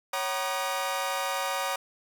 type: tone cluster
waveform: sawtooth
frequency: 553 / 756 / 953 / 1220 Hz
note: C#5 / F#5 / A#5 / D#6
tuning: -4 / +37 / +38 / -34 cents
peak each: -30 dBFS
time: 0.13-1.76 s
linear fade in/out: 5 ms
effects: none